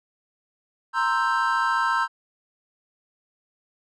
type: chord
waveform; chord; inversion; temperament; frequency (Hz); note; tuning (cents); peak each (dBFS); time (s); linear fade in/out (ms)
triangle; C dominant seventh; third; equal; 932.3 / 1046.5 / 1318.5 / 1568; Bb5 / C6 / E6 / G6; 0 / 0 / 0 / 0; -24; 0.93-2.08; 50
effects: resampled to 24000 Hz